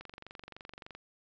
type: click train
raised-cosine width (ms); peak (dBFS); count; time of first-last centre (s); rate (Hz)
0.3; -30; 23; 0.01-0.95; 23.4
effects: resampled to 16000 Hz